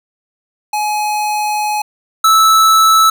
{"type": "tone pair in turn", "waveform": "square", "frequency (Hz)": [843, 1310.7], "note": ["G#5", "E6"], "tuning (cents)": [26, -10], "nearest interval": "minor sixth", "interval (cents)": 764, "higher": "second", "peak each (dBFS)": [-15, -7], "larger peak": "second", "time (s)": [[0.73, 1.82], [2.24, 3.1]], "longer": "first", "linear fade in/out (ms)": 5, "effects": []}